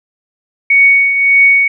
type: tone with tremolo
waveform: sine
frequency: 2230 Hz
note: C#7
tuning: 10 cents sharp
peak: -3 dBFS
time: 0.7-1.68 s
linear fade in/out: 5 ms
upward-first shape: triangle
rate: 1.7 Hz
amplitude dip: 60%
effects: none